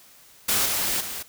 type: noise with level steps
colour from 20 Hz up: white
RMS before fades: -22 / -25 / -33 dBFS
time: 0.48-1.23 s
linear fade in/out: 10 ms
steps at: 0.65 / 1 s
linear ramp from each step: 10 ms
effects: white hiss -52 dBFS RMS until 1.28 s